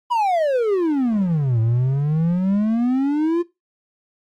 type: exponential two-way sweep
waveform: triangle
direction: down then up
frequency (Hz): 1001 to 110.2 to 352.7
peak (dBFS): -14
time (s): 0.1-3.43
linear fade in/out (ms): 20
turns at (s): 1.6
effects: noise-tail reverb RT60 0.2 s tail -17 dB re dry + Opus 32 kbps